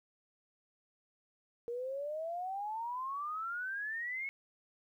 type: exponential sweep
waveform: sine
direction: up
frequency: 466.2 to 2211 Hz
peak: -36 dBFS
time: 1.68-4.29 s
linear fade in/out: 0 ms
effects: 12-bit